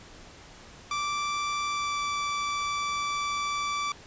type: tone with pitch glide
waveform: sawtooth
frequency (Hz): 1170 to 1161.9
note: D6 to D6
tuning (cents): -7 to -19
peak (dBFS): -24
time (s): 0.91-3.92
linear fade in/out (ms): 2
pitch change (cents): -12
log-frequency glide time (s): 1.67-2.02
effects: pink hiss -49 dBFS RMS until 4.06 s + resampled to 16000 Hz